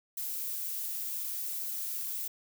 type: noise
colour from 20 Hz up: violet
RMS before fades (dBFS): -36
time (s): 0.17-2.28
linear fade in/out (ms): 5
effects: none